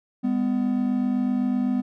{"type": "tone pair together", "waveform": "triangle", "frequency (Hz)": [202.3, 250.2], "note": ["G#3", "B3"], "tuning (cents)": [-45, 23], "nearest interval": "major third", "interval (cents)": 368, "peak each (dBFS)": [-24, -20], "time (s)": [0.23, 1.82], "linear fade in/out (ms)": 20, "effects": []}